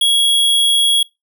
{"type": "tone", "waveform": "square", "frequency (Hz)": 3322, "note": "G#7", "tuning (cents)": 0, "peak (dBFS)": -11, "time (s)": [0.01, 1.03], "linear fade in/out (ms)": 5, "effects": ["noise-tail reverb RT60 0.2 s tail -23 dB re dry"]}